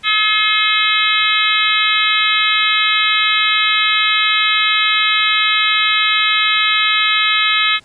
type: harmonic tone with a mistuned harmonic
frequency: 426.9 Hz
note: G#4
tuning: 48 cents sharp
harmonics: 3 / 4 / 5 / 6 / 7 / 8 / 9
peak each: -19 / -22 / -18 / -19 / -21 / -21 / -19 dBFS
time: 0.03-7.8 s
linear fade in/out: 50 ms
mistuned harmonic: 7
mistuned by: +69 cents
effects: pink hiss -49 dBFS RMS until 7.84 s + resampled to 22050 Hz